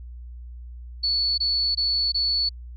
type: tone bursts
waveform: sine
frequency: 4435 Hz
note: C#8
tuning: in tune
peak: -20 dBFS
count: 4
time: 1.03-2.493 s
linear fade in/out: 10 ms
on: 350 ms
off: 21 ms
effects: added 60 Hz sine -36 dBFS peak until 2.76 s